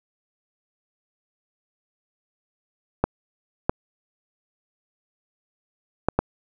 clicks, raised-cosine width 1 ms, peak -4 dBFS, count 4, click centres 3.04 / 3.695 / 6.086 / 6.19 s, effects none

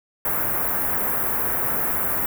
white band-stop noise, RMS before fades -23 dBFS, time 0.25-2.26 s, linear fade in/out 2 ms, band 1700 to 13000 Hz, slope 24 dB/octave, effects none

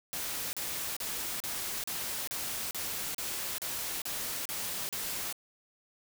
white noise bursts, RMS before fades -36 dBFS, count 12, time 0.13-5.326 s, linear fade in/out 0 ms, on 400 ms, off 36 ms, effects none

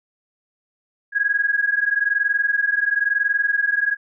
sine tone pair together, 1640.2 / 1661.2 Hz, G#6 / G#6, -22 / 0 cents, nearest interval unison, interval 22 cents, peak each -20 dBFS, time 1.12-3.97 s, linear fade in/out 50 ms, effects none

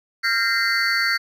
triangle tone cluster, 1383 / 1587 / 1850 / 2059 / 4478 Hz, F6 / G6 / A#6 / C7 / C#8, -17 / +21 / -14 / -28 / +17 cents, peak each -23 dBFS, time 0.23-1.18 s, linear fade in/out 20 ms, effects none

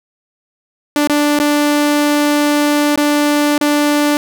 sawtooth tone with dropouts, 293.7 Hz, D4, in tune, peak -7 dBFS, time 0.96-4.17 s, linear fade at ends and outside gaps 1 ms, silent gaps 1.074-1.097 / 1.389-1.399 / 2.958-2.975 / 3.58-3.611 s, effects none

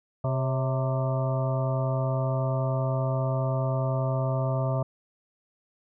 harmonic tone with a mistuned harmonic, 130.7 Hz, C3, 1 cent flat, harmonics 1 / 2 / 3 / 4 / 5 / 7 / 8 / 9, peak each -25 / -39 / -39 / -35 / -31 / -39 / -43 / -39 dBFS, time 0.24-4.83 s, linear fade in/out 5 ms, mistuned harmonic 4, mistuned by +68 cents, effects none

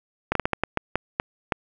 slowing click train, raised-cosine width 0.5 ms, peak -6 dBFS, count 10, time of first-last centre 0.32-1.522 s, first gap 33 ms, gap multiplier 1.33, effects none

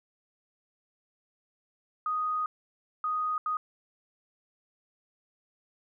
sine tone bursts at uneven times, 1244.5 Hz, D#6, in tune, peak -27 dBFS, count 3, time 2.06-2.46 / 3.04-3.38 / 3.46-3.57 s, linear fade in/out 2 ms, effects none

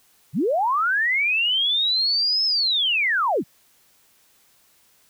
sine linear two-way sweep, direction up then down, 111.2 to 5274 to 111.2 Hz, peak -18 dBFS, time 0.33-3.44 s, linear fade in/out 50 ms, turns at 2.45 s, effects white hiss -59 dBFS RMS until 5.09 s

